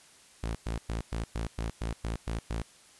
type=tone bursts; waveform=sawtooth; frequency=56 Hz; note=A1; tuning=31 cents sharp; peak=-27 dBFS; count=10; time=0.43-2.62 s; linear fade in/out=5 ms; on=120 ms; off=110 ms; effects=white hiss -57 dBFS RMS until 2.99 s + resampled to 24000 Hz